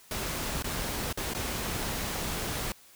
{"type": "noise with dropouts", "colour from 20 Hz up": "pink", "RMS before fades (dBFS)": -33, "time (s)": [0.11, 2.72], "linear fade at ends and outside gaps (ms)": 1, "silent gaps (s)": [[0.624, 0.643], [1.127, 1.174], [1.336, 1.348]], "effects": ["white hiss -56 dBFS RMS until 2.95 s"]}